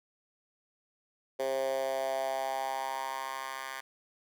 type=tone with high-pass filter sweep; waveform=10% pulse; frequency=133.5 Hz; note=C3; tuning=35 cents sharp; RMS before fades=-34 dBFS; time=1.39-3.81 s; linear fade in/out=10 ms; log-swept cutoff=480 to 1300 Hz; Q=4.3; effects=none